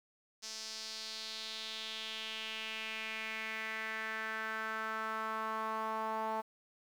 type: tone with band-pass filter sweep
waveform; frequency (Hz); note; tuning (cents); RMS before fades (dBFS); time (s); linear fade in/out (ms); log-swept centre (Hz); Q
sawtooth; 220; A3; 0; -40; 0.42-6.42; 20; 5500 to 880; 3.3
effects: 10-bit